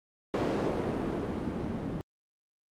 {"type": "noise with low-pass filter sweep", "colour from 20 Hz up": "blue", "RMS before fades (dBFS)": -32, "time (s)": [0.34, 2.01], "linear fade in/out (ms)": 0, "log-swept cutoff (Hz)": [400, 220], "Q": 1.1, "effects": ["Opus 48 kbps"]}